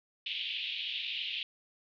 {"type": "band-pass noise", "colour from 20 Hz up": "pink", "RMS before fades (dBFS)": -37, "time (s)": [0.26, 1.43], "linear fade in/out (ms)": 2, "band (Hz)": [2600, 3600], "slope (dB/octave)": 48, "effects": []}